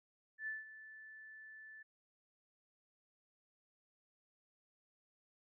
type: tone with ADSR envelope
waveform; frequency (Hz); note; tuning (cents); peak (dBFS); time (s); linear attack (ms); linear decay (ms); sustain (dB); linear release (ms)
sine; 1752; A6; -8; -38; 0.38-1.83; 92; 170; -14; 9
effects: none